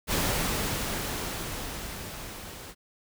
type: noise with level ramp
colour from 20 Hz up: pink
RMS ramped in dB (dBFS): -26 to -43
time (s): 0.07-2.75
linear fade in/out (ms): 50
effects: none